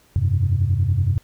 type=chord; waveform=sine; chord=F suspended second; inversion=none; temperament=equal; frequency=87.31 / 98 / 130.81 Hz; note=F2 / G2 / C3; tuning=0 / 0 / 0 cents; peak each=-20 / -18 / -22 dBFS; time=0.16-1.18 s; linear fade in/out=0 ms; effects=tanh soft clip ceiling -9 dBFS + pink hiss -56 dBFS RMS until 1.23 s